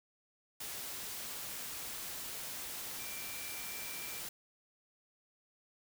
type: tone in noise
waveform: sine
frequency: 2349 Hz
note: D7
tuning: in tune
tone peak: -49 dBFS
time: 2.99-4.2 s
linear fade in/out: 5 ms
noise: white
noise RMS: -43 dBFS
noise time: 0.6-4.29 s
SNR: -9 dB
effects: none